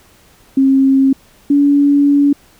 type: tone pair in turn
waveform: sine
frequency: 269 / 285 Hz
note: C4 / C#4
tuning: +48 / +48 cents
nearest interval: minor second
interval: 100 cents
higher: second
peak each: -7 dBFS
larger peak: neither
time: 0.57-1.13 / 1.5-2.33 s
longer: second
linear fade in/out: 5 ms
effects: pink hiss -48 dBFS RMS until 2.59 s